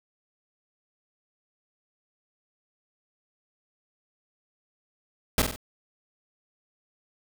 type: noise with echo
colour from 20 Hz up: pink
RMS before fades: -21 dBFS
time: 5.38-5.42 s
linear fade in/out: 2 ms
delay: 47 ms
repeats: 3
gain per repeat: -6 dB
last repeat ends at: 5.561 s
effects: none